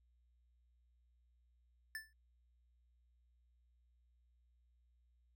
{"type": "tone with exponential decay", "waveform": "square", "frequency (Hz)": 1760, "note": "A6", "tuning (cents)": 0, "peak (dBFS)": -40, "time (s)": [1.95, 2.13], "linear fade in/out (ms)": 1, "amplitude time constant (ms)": 39, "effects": ["added 60 Hz sine -70 dBFS peak until 5.35 s"]}